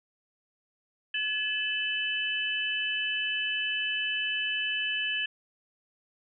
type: tone cluster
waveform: sine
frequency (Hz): 1707 / 2616 / 3010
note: G#6 / E7 / F#7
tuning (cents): +47 / -14 / +29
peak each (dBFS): -33 / -32 / -31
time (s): 1.14-5.26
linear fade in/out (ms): 5
effects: none